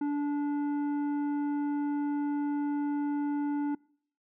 triangle tone with tanh clipping, 290 Hz, D4, 22 cents flat, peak -29 dBFS, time 0.01-3.75 s, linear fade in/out 5 ms, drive 13 dB, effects noise-tail reverb RT60 0.6 s tail -25 dB re dry

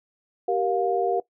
sine tone cluster, 388.5 / 467.9 / 707 Hz, G4 / A#4 / F5, -16 / +6 / +21 cents, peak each -25 dBFS, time 0.48-1.2 s, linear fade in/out 5 ms, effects noise-tail reverb RT60 0.1 s tail -18 dB re dry

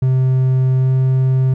triangle tone with pitch glide, 130 to 130.83 Hz, C3 to C3, -11 to 0 cents, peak -9 dBFS, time 0.02-1.54 s, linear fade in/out 5 ms, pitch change +11 cents, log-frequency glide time 0.78-0.9 s, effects none

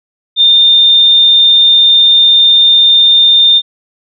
sine tone, 3618 Hz, A7, 48 cents sharp, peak -3 dBFS, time 0.36-3.62 s, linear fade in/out 50 ms, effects none

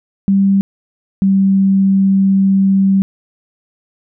sine tone pair in turn, 196 / 193.97 Hz, G3 / G3, 0 / -18 cents, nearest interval unison, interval 18 cents, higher first, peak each -8 dBFS, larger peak neither, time 0.28-0.61 / 1.22-3.02 s, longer second, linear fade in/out 0 ms, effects none

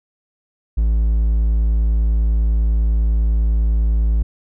triangle tone, 55 Hz, A1, in tune, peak -11 dBFS, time 0.77-4.23 s, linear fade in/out 10 ms, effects none

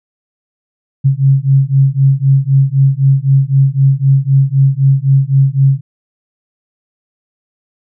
sine beating tone pair, 134.3 / 138.2 Hz, C3 / C#3, +46 / -5 cents, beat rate 3.9 Hz, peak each -10 dBFS, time 1.04-5.81 s, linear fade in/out 20 ms, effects none

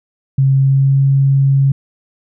sine tone with pitch glide, 135.1 to 136.99 Hz, C#3 to C#3, -44 to -20 cents, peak -8 dBFS, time 0.38-1.72 s, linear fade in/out 5 ms, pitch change +24 cents, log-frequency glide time 0.53-1 s, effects none

